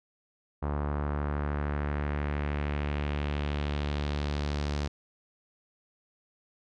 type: tone with low-pass filter sweep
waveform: sawtooth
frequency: 73 Hz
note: D2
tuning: 10 cents flat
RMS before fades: -31 dBFS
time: 0.62-4.88 s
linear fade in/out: 10 ms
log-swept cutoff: 1100 to 5300 Hz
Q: 1.7
effects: none